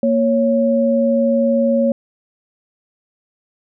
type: tone pair together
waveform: sine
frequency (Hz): 233.1 / 554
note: A#3 / C#5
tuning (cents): 0 / -1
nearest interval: octave + minor third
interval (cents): 1499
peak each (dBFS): -15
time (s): 0.03-1.92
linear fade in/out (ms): 2
effects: none